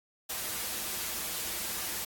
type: noise with comb filter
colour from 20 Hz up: white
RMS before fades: -35 dBFS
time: 0.29-2.05 s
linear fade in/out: 10 ms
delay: 7.2 ms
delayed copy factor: -0.55
effects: AAC 64 kbps